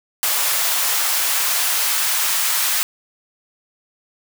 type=noise with high-pass filter sweep; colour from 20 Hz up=white; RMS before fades=-19 dBFS; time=0.23-2.83 s; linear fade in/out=0 ms; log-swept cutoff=700 to 1100 Hz; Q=1; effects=none